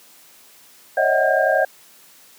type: tone cluster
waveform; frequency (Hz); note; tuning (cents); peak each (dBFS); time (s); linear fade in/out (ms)
sine; 547 / 615 / 647 / 745 / 1607; C#5 / D#5 / E5 / F#5 / G6; -23 / -20 / -32 / +12 / +43; -21; 0.97-1.65; 5
effects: white hiss -49 dBFS RMS until 2.38 s + high-pass 150 Hz 12 dB/octave